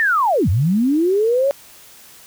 sine linear two-way sweep, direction down then up, 1852 to 80.6 to 569 Hz, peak -13 dBFS, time 0-1.51 s, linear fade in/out 0 ms, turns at 0.49 s, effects white hiss -44 dBFS RMS until 2.26 s

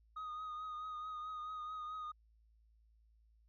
sine tone with vibrato, 1244.5 Hz, D#6, in tune, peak -39 dBFS, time 0.16-2.12 s, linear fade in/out 10 ms, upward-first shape triangle, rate 4.6 Hz, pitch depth 36 cents each way, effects tanh soft clip ceiling -41 dBFS + added 55 Hz sine -66 dBFS peak until 3.48 s

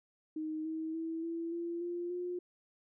sine tone with pitch steps, 312.1 / 319 / 326.1 / 333.3 / 340.7 / 348.3 / 356 Hz, D#4 / D#4 / E4 / E4 / F4 / F4 / F4, +5 / +43 / -19 / +19 / -43 / -5 / +33 cents, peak -35 dBFS, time 0.36-2.39 s, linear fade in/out 5 ms, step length 290 ms, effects none

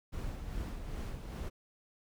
brown noise with tremolo, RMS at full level -38 dBFS, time 0.12-1.5 s, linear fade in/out 20 ms, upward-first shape sine, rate 2.5 Hz, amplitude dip 45%, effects none

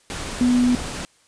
sine tone in noise, 246.9 Hz, B3, in tune, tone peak -14 dBFS, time 0.41-0.75 s, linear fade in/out 0 ms, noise pink, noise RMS -30 dBFS, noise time 0.1-1.05 s, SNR +13 dB, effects white hiss -58 dBFS RMS until 1.27 s + resampled to 22050 Hz

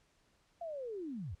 sine linear sweep, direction down, 698.5 to 67.2 Hz, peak -39 dBFS, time 0.61-1.35 s, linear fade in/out 5 ms, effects pink hiss -72 dBFS RMS until 1.4 s + low-pass 8000 Hz 12 dB/octave

